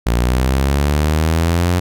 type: linear sweep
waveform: sawtooth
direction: up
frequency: 57.3 to 89.9 Hz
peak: -9 dBFS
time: 0.06-1.8 s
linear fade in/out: 10 ms
effects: none